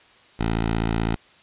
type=tone; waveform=10% pulse; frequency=55.9 Hz; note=A1; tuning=28 cents sharp; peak=-13 dBFS; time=0.39-1.16 s; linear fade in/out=10 ms; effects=white hiss -53 dBFS RMS until 1.42 s + resampled to 8000 Hz